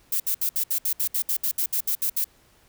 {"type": "noise bursts", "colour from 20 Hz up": "violet", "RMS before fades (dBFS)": -24, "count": 15, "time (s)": [0.12, 2.244], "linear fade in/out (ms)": 5, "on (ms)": 80, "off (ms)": 66, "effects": ["pink hiss -59 dBFS RMS until 2.68 s"]}